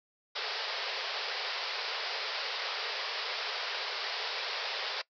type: band-pass noise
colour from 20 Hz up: white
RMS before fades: -36 dBFS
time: 0.35-5.02 s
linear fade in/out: 10 ms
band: 400 to 5200 Hz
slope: 96 dB/octave
effects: noise-tail reverb RT60 0.1 s tail -20 dB re dry